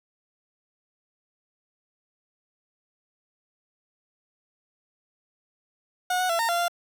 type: tone with pitch steps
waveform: 30% pulse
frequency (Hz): 728 / 736 / 675 / 917 / 689 / 694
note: F#5 / F#5 / E5 / A#5 / F5 / F5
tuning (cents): -28 / -9 / +41 / -29 / -24 / -11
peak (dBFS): -20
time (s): 6.1-6.682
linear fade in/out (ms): 5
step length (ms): 97
effects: 9-bit